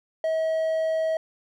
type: tone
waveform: triangle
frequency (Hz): 641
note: E5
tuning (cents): -49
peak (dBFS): -20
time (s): 0.24-1.17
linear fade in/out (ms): 2
effects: none